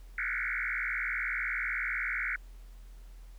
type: tone with frequency modulation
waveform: sine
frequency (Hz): 1838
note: A#6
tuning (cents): -25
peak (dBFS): -30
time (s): 0.18-2.36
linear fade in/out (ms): 2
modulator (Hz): 60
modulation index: 7.1
effects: added 42 Hz sine -46 dBFS peak until 3.38 s + pink hiss -64 dBFS RMS until 3.38 s